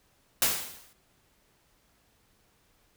white noise with exponential decay, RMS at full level -22 dBFS, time 0.42-0.93 s, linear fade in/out 1 ms, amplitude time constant 110 ms, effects pink hiss -67 dBFS RMS until 2.96 s

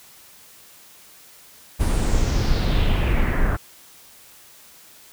brown noise with low-pass filter sweep, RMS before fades -19 dBFS, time 1.79-3.57 s, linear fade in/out 20 ms, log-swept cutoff 11000 to 1500 Hz, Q 3, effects white hiss -48 dBFS RMS until 5.12 s

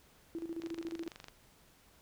sine tone with tremolo, 332 Hz, E4, 12 cents sharp, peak -36 dBFS, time 0.35-1.08 s, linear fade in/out 0 ms, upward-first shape square, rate 14 Hz, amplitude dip 70%
click train, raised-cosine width 0.2 ms, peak -30 dBFS, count 17, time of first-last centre 0.62-1.284 s, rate 24.1 Hz
effects pink hiss -64 dBFS RMS until 2.01 s

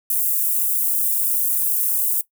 white high-pass noise, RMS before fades -20 dBFS, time 0.1-2.21 s, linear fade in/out 2 ms, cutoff 10000 Hz, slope 24 dB/octave, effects noise-tail reverb RT60 0.1 s tail -17 dB re dry

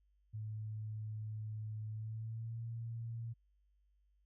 sine tone with pitch glide, 108.1 to 115.19 Hz, A2 to A#2, -30 to -20 cents, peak -40 dBFS, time 0.33-3.34 s, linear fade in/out 20 ms, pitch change +110 cents, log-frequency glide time 1.88-2.61 s, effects added 50 Hz sine -70 dBFS peak until 4.25 s

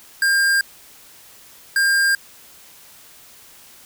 square tone pair in turn, 1603 / 1603 Hz, G6 / G6, +38 / +38 cents, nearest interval unison, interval 0 cents, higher neither, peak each -15 / -15 dBFS, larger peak neither, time 0.22-0.61 / 1.76-2.15 s, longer neither, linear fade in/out 2 ms, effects white hiss -46 dBFS RMS until 3.85 s

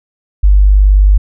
sine tone, 49.47 Hz, G1, 17 cents sharp, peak -3 dBFS, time 0.43-1.18 s, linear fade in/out 10 ms, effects none

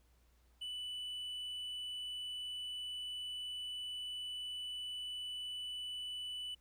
triangle tone, 2979 Hz, F#7, 11 cents sharp, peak -39 dBFS, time 0.61-6.55 s, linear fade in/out 10 ms, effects added 60 Hz sine -67 dBFS peak until 6.6 s + pink hiss -75 dBFS RMS until 6.6 s

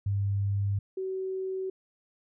sine tone pair in turn, 99.9 / 378.5 Hz, G2 / F#4, +33 / +39 cents, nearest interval octave + major seventh, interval 2306 cents, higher second, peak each -25 / -30 dBFS, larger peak first, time 0.06-0.79 / 0.97-1.7 s, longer neither, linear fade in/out 5 ms, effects none

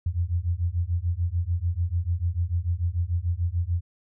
sine beating tone pair, 83.5 / 90.3 Hz, E2 / F#2, +23 / -42 cents, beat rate 6.8 Hz, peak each -26 dBFS, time 0.06-3.81 s, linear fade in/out 5 ms, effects none

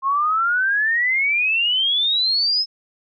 sine exponential sweep, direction up, 1062 to 5220 Hz, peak -16 dBFS, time 0.02-2.66 s, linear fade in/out 50 ms, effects none

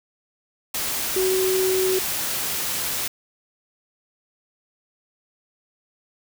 sine tone in noise, 375.4 Hz, F#4, 25 cents sharp, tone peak -19 dBFS, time 1.16-1.99 s, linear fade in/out 5 ms, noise white, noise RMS -26 dBFS, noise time 0.74-3.08 s, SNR +4 dB, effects none

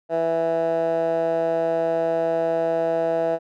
15% pulse tone with band-pass filter, 164.81 Hz, E3, in tune, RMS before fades -22 dBFS, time 0.09-3.39 s, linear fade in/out 50 ms, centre 640 Hz, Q 3.5, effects none

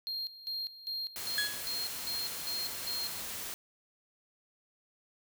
triangle tone with tremolo, 4216 Hz, C8, 12 cents sharp, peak -33 dBFS, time 0.07-3.21 s, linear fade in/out 0 ms, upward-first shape square, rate 2.5 Hz, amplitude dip 80%
white noise, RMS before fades -40 dBFS, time 1.16-3.54 s, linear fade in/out 0 ms
30% pulse tone with exponential decay, 1678 Hz, G#6, 17 cents sharp, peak -25 dBFS, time 1.38-1.74 s, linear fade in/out 1 ms, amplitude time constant 77 ms
effects none

